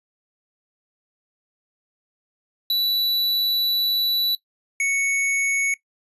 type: tone pair in turn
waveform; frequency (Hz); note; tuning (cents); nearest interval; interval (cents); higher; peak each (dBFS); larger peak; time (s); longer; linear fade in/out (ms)
square; 3951 / 2217; B7 / C#7; 0 / 0; minor seventh; 1000; first; -19 / -20; first; 2.7-4.35 / 4.8-5.74; first; 2
effects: noise-tail reverb RT60 0.1 s tail -19 dB re dry + resampled to 32000 Hz